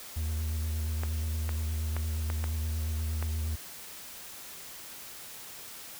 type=tone with vibrato; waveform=triangle; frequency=78.6 Hz; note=D#2; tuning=18 cents sharp; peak=-27 dBFS; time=0.16-3.56 s; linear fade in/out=10 ms; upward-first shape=sine; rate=8.5 Hz; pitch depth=34 cents each way
type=clicks; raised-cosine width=0.5 ms; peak=-21 dBFS; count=6; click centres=1.035 / 1.492 / 1.966 / 2.301 / 2.441 / 3.226 s
effects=white hiss -45 dBFS RMS until 5.99 s